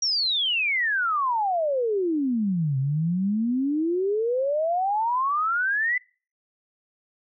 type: exponential two-way sweep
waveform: sine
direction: down then up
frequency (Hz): 5740 to 130.6 to 2029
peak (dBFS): -21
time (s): 0.02-5.98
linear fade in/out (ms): 5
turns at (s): 2.78
effects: noise-tail reverb RT60 0.4 s tail -26 dB re dry